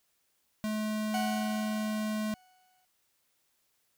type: tone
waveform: square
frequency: 214.7 Hz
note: A3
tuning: 42 cents flat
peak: -31 dBFS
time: 0.64-2.34 s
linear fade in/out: 0 ms
type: tone with exponential decay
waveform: 40% pulse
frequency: 740 Hz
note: F#5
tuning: in tune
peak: -29 dBFS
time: 1.14-2.85 s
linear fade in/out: 2 ms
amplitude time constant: 370 ms
effects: white hiss -74 dBFS RMS until 3.97 s